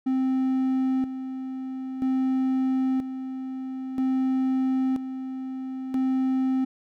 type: tone with tremolo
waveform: triangle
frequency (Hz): 261.6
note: C4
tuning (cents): 0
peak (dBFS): -19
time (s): 0.06-6.65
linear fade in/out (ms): 10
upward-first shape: square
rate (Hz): 0.51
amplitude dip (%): 65
effects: none